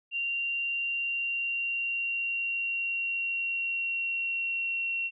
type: tone with pitch glide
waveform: sine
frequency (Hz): 2769 to 2731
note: F7 to F7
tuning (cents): -15 to -39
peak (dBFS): -28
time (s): 0.11-5.11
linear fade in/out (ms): 50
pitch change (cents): -24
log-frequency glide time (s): 0.88-4.88
effects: none